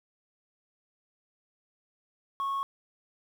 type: tone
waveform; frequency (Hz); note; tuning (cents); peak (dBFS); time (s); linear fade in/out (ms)
sine; 1100; C#6; -14; -26; 2.4-2.63; 0
effects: tanh soft clip ceiling -27 dBFS + 9-bit